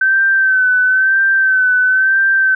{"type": "tone with vibrato", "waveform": "sine", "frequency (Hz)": 1537, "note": "G6", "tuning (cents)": -35, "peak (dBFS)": -9, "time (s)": [0.01, 2.55], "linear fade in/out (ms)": 5, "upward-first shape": "sine", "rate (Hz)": 1, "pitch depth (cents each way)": 42, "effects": []}